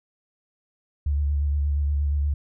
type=tone with vibrato; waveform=sine; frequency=72.2 Hz; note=D2; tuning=29 cents flat; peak=-20 dBFS; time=1.06-2.34 s; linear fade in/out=5 ms; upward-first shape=square; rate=8.5 Hz; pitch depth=27 cents each way; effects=none